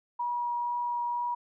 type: tone with vibrato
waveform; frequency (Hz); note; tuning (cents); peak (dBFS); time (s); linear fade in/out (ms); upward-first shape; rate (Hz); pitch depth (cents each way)
sine; 961; B5; -48; -28; 0.19-1.35; 10; triangle; 2.1; 8
effects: none